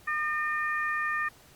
harmonic tone, 606 Hz, D#5, 46 cents flat, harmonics 2 / 3 / 4, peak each -31 / -29 / -40 dBFS, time 0.07-1.29 s, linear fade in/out 10 ms, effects pink hiss -56 dBFS RMS until 1.55 s + Opus 48 kbps

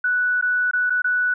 sine tone with dropouts, 1480 Hz, F#6, in tune, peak -17 dBFS, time 0.04-1.34 s, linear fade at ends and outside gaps 5 ms, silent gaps 0.413-0.424 / 0.712-0.733 / 0.898-0.903 / 1.02-1.043 s, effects none

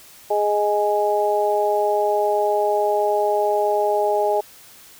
harmonic tone, 207.7 Hz, G#3, in tune, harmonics 2 / 3 / 4, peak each -21 / -21 / -21 dBFS, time 0.3-4.41 s, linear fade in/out 10 ms, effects white hiss -46 dBFS RMS until 4.99 s

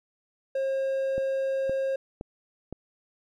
triangle tone, 537 Hz, C5, 45 cents sharp, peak -23 dBFS, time 0.55-1.96 s, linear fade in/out 5 ms
click train, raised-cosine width 2 ms, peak -22 dBFS, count 4, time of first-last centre 1.18-2.726 s, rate 1.94 Hz
effects none

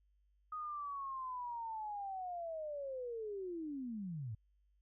sine linear sweep, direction down, 1252 to 100 Hz, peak -40 dBFS, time 0.52-4.35 s, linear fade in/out 5 ms, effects added 50 Hz sine -70 dBFS peak until 4.81 s

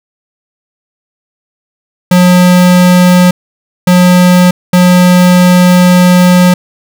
square tone bursts at uneven times, 179.8 Hz, F#3, 49 cents flat, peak -3 dBFS, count 3, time 2.11-3.31 / 3.87-4.51 / 4.73-6.54 s, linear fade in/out 5 ms, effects none

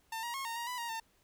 sawtooth tone with pitch steps, 899 / 947 / 1084 / 921 / 942 / 992 / 938 / 901 Hz, A5 / A#5 / C#6 / A#5 / A#5 / B5 / A#5 / A5, +37 / +27 / -39 / -21 / +18 / +7 / +11 / +41 cents, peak -33 dBFS, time 0.12-1 s, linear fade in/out 5 ms, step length 110 ms, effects pink hiss -70 dBFS RMS until 1.23 s

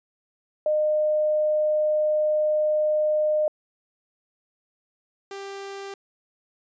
sine / sawtooth tone pair in turn, 610 / 394.6 Hz, D#5 / G4, -34 / +11 cents, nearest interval minor sixth, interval 755 cents, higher first, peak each -19 / -30 dBFS, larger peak first, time 0.66-3.48 / 5.31-5.94 s, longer first, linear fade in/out 2 ms, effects resampled to 16000 Hz

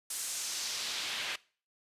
pink noise with band-pass filter sweep, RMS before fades -37 dBFS, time 0.1-1.36 s, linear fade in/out 5 ms, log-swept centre 9300 to 2600 Hz, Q 1.3, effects noise-tail reverb RT60 0.4 s tail -21 dB re dry + resampled to 32000 Hz

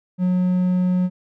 triangle tone, 181.8 Hz, F#3, 30 cents flat, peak -14 dBFS, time 0.18-1.1 s, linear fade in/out 50 ms, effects none

